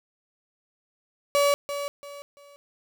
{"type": "tone with echo", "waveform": "35% pulse", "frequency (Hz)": 570, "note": "C#5", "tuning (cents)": 48, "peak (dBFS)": -17, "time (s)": [1.35, 1.54], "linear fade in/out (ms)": 0, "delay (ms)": 340, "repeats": 3, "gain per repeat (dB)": -10, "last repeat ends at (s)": 2.56, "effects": []}